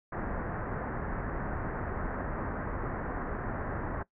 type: low-pass noise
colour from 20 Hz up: pink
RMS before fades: -35 dBFS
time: 0.12-4.03 s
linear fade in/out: 5 ms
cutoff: 1800 Hz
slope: 48 dB/octave
effects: noise-tail reverb RT60 0.1 s tail -19 dB re dry